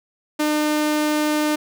sawtooth tone, 302.1 Hz, D4, 49 cents sharp, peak -14 dBFS, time 0.39-1.56 s, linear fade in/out 10 ms, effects none

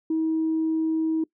sine tone, 319.8 Hz, D#4, 48 cents sharp, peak -20 dBFS, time 0.1-1.24 s, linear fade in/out 5 ms, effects noise-tail reverb RT60 0.1 s tail -22 dB re dry + tanh soft clip ceiling -17 dBFS

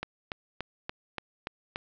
click train, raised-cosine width 0.3 ms, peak -17 dBFS, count 7, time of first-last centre 0.03-1.759 s, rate 3.47 Hz, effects low-pass 5000 Hz 12 dB/octave

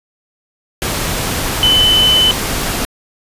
sine tone in noise, 3024 Hz, F#7, 37 cents sharp, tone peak -8 dBFS, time 1.63-2.31 s, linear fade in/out 0 ms, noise pink, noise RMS -18 dBFS, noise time 0.82-2.85 s, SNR +7 dB, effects resampled to 32000 Hz

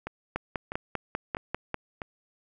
two click trains, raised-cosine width 0.5 ms, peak -19 / -14 dBFS, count 4 / 8, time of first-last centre 0.07-2.018 / 0.36-1.743 s, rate 1.54 / 5.06 Hz, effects none

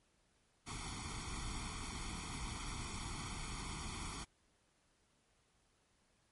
pink noise with comb filter, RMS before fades -44 dBFS, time 0.66-4.25 s, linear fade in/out 20 ms, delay 0.89 ms, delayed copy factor +0.95, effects pink hiss -75 dBFS RMS until 6.31 s + MP3 48 kbps

